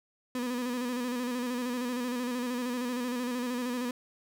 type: tone with vibrato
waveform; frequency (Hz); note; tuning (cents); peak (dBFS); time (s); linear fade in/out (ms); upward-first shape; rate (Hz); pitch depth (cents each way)
35% pulse; 246.9; B3; 0; -29; 0.35-3.91; 2; square; 13; 42
effects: none